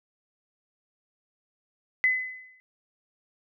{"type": "tone with exponential decay", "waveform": "sine", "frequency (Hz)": 2022, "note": "B6", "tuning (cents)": 40, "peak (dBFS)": -17, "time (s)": [2.04, 2.6], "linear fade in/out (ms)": 0, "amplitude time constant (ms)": 120, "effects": []}